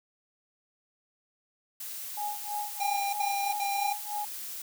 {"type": "noise", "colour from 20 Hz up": "blue", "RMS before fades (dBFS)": -39, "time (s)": [1.8, 4.62], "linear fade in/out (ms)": 5}
{"type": "tone with tremolo", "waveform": "sine", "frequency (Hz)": 830.6, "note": "G#5", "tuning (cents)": 0, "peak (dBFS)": -30, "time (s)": [2.17, 4.25], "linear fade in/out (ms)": 5, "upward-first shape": "sine", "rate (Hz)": 3.1, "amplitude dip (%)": 95}
{"type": "tone bursts", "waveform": "square", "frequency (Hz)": 800, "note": "G5", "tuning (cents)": 35, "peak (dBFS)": -29, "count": 3, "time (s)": [2.8, 3.928], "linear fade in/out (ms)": 5, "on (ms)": 330, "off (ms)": 69}
{"effects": []}